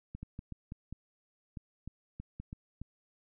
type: clicks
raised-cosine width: 5 ms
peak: -29 dBFS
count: 12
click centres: 0.15 / 0.23 / 0.391 / 0.523 / 0.721 / 0.926 / 1.572 / 1.876 / 2.2 / 2.4 / 2.529 / 2.816 s
effects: none